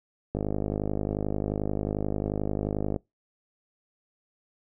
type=click train; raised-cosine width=2 ms; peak=-15 dBFS; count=135; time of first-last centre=0.35-2.962 s; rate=51.3 Hz; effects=noise-tail reverb RT60 0.2 s tail -25 dB re dry